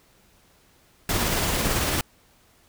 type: noise with tremolo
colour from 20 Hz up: pink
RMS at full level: -23 dBFS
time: 1.09-2.01 s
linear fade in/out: 2 ms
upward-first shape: sine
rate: 18 Hz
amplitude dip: 25%
effects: pink hiss -59 dBFS RMS until 2.68 s